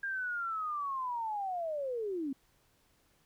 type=linear sweep; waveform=sine; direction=down; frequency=1615 to 257.8 Hz; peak=-33 dBFS; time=0.03-2.33 s; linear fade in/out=5 ms; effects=pink hiss -70 dBFS RMS until 3.25 s